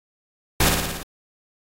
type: noise with echo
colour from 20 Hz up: pink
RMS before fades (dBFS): -17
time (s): 0.6-0.69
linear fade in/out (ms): 5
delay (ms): 57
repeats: 6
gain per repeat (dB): -3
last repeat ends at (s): 1.032
effects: AAC 48 kbps